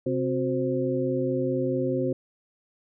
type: harmonic tone with a mistuned harmonic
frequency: 131.1 Hz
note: C3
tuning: 4 cents sharp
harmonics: 1 / 2 / 3 / 4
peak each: -31 / -28 / -28 / -29 dBFS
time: 0.06-2.13 s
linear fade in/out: 5 ms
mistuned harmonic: 3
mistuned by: -120 cents
effects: none